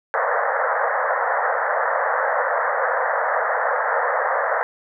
pink band-pass noise, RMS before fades -21 dBFS, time 0.14-4.63 s, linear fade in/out 0 ms, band 480 to 1900 Hz, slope 96 dB/octave, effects none

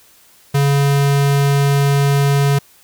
square tone, 140.7 Hz, C#3, 26 cents sharp, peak -12 dBFS, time 0.54-2.59 s, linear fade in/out 10 ms, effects white hiss -49 dBFS RMS until 2.83 s

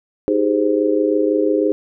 sine chord, Ab major seventh, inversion second, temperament just, 311.5 / 389.3 / 415.3 / 519.1 Hz, Eb4 / G4 / Ab4 / C5, +2 / -12 / 0 / -14 cents, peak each -18 / -23 / -18 / -20 dBFS, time 0.28-1.72 s, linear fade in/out 0 ms, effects none

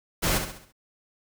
pink noise with echo, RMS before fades -24 dBFS, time 0.22-0.39 s, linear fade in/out 20 ms, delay 67 ms, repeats 5, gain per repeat -7 dB, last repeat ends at 0.725 s, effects none

